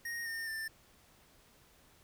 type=tone with pitch steps; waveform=square; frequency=1864.7 / 1822.1 / 1780.5 Hz; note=A#6 / A#6 / A6; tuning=0 / -40 / +20 cents; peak=-38 dBFS; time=0.05-0.68 s; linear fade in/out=5 ms; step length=210 ms; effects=pink hiss -64 dBFS RMS until 2.03 s